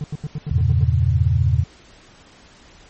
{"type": "tone bursts", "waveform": "triangle", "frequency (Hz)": 149.7, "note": "D3", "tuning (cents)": 33, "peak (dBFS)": -20, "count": 8, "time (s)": [0.01, 0.838], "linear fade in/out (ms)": 0, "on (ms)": 30, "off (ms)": 84}
{"type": "chord", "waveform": "sine", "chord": "E diminished seventh", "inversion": "none", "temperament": "equal with one note detuned", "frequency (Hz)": [82.41, 98, 116.54, 137.71], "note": ["E2", "G2", "Bb2", "Db3"], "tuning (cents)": [0, 0, 0, -11], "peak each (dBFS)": [-18, -21, -19, -21], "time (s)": [0.51, 1.64], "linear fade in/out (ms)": 5}
{"effects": ["pink hiss -48 dBFS RMS until 2.89 s", "MP3 32 kbps"]}